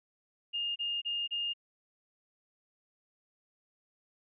sine tone bursts, 2828 Hz, F7, 21 cents sharp, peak -31 dBFS, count 4, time 0.53-1.537 s, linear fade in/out 20 ms, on 230 ms, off 29 ms, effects none

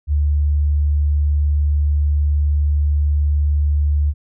sine tone, 73.42 Hz, D2, in tune, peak -13 dBFS, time 0.07-4.14 s, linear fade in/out 50 ms, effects none

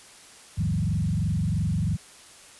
sine tone with frequency modulation, 130.81 Hz, C3, in tune, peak -22 dBFS, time 0.57-1.97 s, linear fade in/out 20 ms, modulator 23 Hz, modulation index 2.4, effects white hiss -49 dBFS RMS until 2.59 s + resampled to 24000 Hz

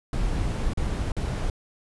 brown noise with dropouts, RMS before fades -26 dBFS, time 0.13-1.5 s, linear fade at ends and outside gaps 2 ms, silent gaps 0.735-0.773 / 1.119-1.166 s, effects resampled to 24000 Hz

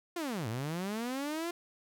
sawtooth linear two-way sweep, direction down then up, 360 to 104.8 to 350.3 Hz, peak -30 dBFS, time 0.16-1.51 s, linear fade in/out 5 ms, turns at 0.48 s, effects none

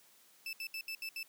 30% pulse tone bursts at uneven times, 2637 Hz, E7, in tune, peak -36 dBFS, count 6, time 0.46-0.53 / 0.6-0.67 / 0.74-0.81 / 0.88-0.95 / 1.02-1.09 / 1.16-1.23 s, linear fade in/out 2 ms, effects white hiss -64 dBFS RMS until 1.28 s + high-pass 150 Hz 12 dB/octave

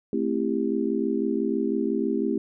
sine chord, A minor seventh, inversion none, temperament just, 220 / 264 / 330 / 396 Hz, A3 / C4 / E4 / G4, 0 / +16 / +2 / +18 cents, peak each -28 dBFS, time 0.13-2.38 s, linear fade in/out 2 ms, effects none

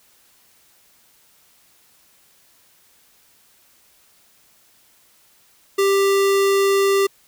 square tone, 394.1 Hz, G4, 9 cents sharp, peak -15 dBFS, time 5.78-7.07 s, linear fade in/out 10 ms, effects white hiss -56 dBFS RMS until 7.27 s

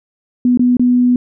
sine tone with dropouts, 246.9 Hz, B3, in tune, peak -8 dBFS, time 0.45-1.16 s, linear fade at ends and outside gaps 2 ms, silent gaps 0.574-0.594 / 0.769-0.795 s, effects none

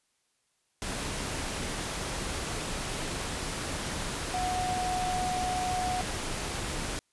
sine tone in noise, 733 Hz, F#5, 16 cents flat, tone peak -29 dBFS, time 4.34-6.01 s, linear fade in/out 0 ms, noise pink, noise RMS -34 dBFS, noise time 0.82-6.99 s, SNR +2 dB, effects white hiss -74 dBFS RMS until 7.12 s + resampled to 24000 Hz

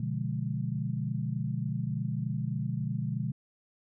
sine chord, B diminished seventh, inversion none, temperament equal, 123.47 / 146.83 / 174.61 / 207.7 Hz, B2 / D3 / F3 / Ab3, 0 / 0 / 0 / 0 cents, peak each -33 / -34 / -37 / -37 dBFS, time 0-3.32 s, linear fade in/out 5 ms, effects none

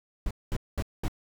brown noise bursts, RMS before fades -28 dBFS, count 4, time 0.26-1.082 s, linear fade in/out 2 ms, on 48 ms, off 210 ms, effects none

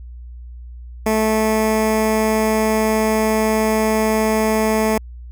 15% pulse tone with notch filter, 218.4 Hz, A3, 13 cents flat, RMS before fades -17 dBFS, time 1.06-4.98 s, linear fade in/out 5 ms, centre 3800 Hz, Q 1.5, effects added 60 Hz sine -32 dBFS peak until 5.31 s

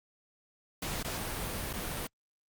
pink noise with dropouts, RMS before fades -36 dBFS, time 0.82-2.07 s, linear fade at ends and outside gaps 5 ms, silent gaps 1.029-1.045 / 1.73-1.735 s, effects Opus 48 kbps

